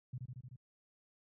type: tone with echo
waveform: sine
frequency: 125.2 Hz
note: B2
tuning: 24 cents sharp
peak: -38 dBFS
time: 0.13-0.18 s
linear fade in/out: 5 ms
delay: 76 ms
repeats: 5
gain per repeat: -2 dB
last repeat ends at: 0.56 s
effects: high-pass 80 Hz 12 dB/octave